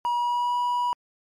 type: tone with pitch glide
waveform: triangle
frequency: 961 to 975 Hz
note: B5 to B5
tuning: -48 to -23 cents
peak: -20 dBFS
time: 0.05-0.93 s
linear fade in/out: 0 ms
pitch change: +25 cents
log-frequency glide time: 0.16-0.58 s
effects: MP3 64 kbps